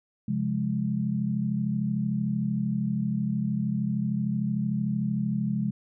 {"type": "chord", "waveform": "sine", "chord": "F minor", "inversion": "second", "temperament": "equal with one note detuned", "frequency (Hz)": [134.26, 174.61, 207.7], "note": ["C3", "F3", "Ab3"], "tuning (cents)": [45, 0, 0], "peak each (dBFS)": [-30, -31, -27], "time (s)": [0.28, 5.71], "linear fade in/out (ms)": 5, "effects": []}